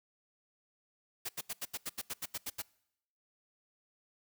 white noise bursts, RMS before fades -38 dBFS, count 12, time 1.25-2.622 s, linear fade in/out 10 ms, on 41 ms, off 80 ms, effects noise-tail reverb RT60 0.8 s tail -24 dB re dry

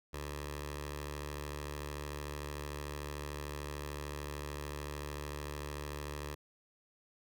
10% pulse tone with notch filter, 73.42 Hz, D2, in tune, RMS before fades -42 dBFS, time 0.13-6.35 s, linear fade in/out 10 ms, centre 220 Hz, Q 0.78, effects none

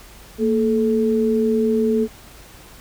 sine tone pair together, 229.6 / 433.5 Hz, A#3 / A4, -26 / -26 cents, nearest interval major seventh, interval 1100 cents, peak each -18 / -18 dBFS, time 0.38-2.08 s, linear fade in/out 50 ms, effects added 50 Hz sine -47 dBFS peak until 2.8 s + pink hiss -44 dBFS RMS until 2.8 s

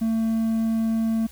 triangle tone, 224.2 Hz, A3, 33 cents sharp, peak -18 dBFS, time 0.01-1.27 s, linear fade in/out 10 ms, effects added 60 Hz sine -46 dBFS peak until 1.31 s + white hiss -50 dBFS RMS until 1.31 s

